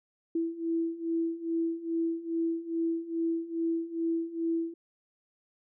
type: beating tone pair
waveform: sine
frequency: 329.6 / 332 Hz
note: E4 / E4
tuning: 0 / +12 cents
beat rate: 2.4 Hz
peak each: -33 / -30 dBFS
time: 0.35-4.74 s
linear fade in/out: 5 ms
effects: none